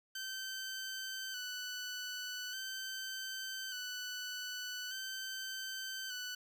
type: tone with vibrato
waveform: 15% pulse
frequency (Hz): 1517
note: F#6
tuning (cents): +43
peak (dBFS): -34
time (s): 0.15-6.35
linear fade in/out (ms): 5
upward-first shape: square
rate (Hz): 0.42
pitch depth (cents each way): 31
effects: none